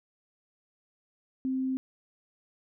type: tone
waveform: sine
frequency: 261.6 Hz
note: C4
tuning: in tune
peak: -27 dBFS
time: 1.45-1.77 s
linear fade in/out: 0 ms
effects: none